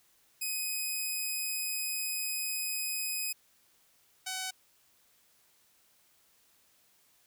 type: tone pair in turn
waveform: 5% pulse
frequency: 2514 / 752.2 Hz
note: D#7 / F#5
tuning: +17 / +28 cents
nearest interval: octave + major sixth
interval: 2089 cents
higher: first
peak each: -23 dBFS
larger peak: neither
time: 0.41-3.33 / 4.26-4.51 s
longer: first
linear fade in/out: 10 ms
effects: white hiss -67 dBFS RMS until 7.26 s